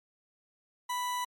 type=tone; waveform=40% pulse; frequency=987.8 Hz; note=B5; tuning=in tune; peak=-30 dBFS; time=0.89-1.25 s; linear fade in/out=10 ms; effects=MP3 64 kbps